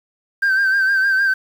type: tone with vibrato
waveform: sine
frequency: 1568 Hz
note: G6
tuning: in tune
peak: -11 dBFS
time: 0.42-1.34 s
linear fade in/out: 10 ms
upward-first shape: sine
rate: 6.5 Hz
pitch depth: 47 cents each way
effects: tanh soft clip ceiling -12 dBFS + 7-bit